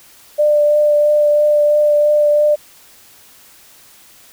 sine tone with vibrato, 594 Hz, D5, 20 cents sharp, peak -9 dBFS, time 0.38-2.56 s, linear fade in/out 20 ms, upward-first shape triangle, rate 3 Hz, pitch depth 14 cents each way, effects white hiss -45 dBFS RMS until 4.32 s

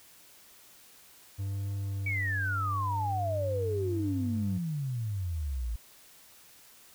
triangle tone with vibrato, 98 Hz, G2, in tune, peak -29 dBFS, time 1.38-4.59 s, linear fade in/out 20 ms, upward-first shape triangle, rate 0.75 Hz, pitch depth 29 cents each way
sine exponential sweep, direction down, 2300 to 53.8 Hz, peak -30 dBFS, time 2.06-5.76 s, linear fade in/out 5 ms
effects white hiss -56 dBFS RMS until 6.94 s

